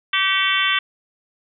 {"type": "harmonic tone with a mistuned harmonic", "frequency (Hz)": 386.3, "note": "G4", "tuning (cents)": -25, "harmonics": [3, 4, 5, 6, 7, 8, 9], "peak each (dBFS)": [-24, -24, -24, -24, -24, -24, -24], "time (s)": [0.13, 0.79], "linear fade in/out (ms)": 5, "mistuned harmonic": 6, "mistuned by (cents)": -55, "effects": []}